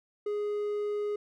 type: tone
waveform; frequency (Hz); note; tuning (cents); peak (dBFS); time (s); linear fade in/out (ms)
triangle; 415.3; G#4; 0; -27; 0.26-1.16; 5
effects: none